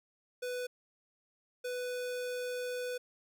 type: tone bursts at uneven times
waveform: square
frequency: 496.3 Hz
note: B4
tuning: 8 cents sharp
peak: -36 dBFS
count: 2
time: 0.42-0.67 / 1.64-2.98 s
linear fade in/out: 10 ms
effects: none